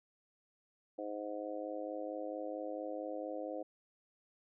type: harmonic tone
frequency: 104.4 Hz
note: G#2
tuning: 10 cents sharp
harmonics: 3 / 4 / 5 / 6 / 7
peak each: -44 / -50 / -42 / -46 / -48 dBFS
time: 0.98-3.63 s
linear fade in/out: 10 ms
effects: none